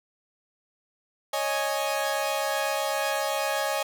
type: chord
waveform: sawtooth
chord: C# suspended second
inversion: none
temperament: equal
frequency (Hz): 554.4 / 622.3 / 830.6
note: C#5 / D#5 / G#5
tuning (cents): 0 / 0 / 0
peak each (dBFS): -26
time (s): 1.33-3.83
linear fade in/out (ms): 5
effects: none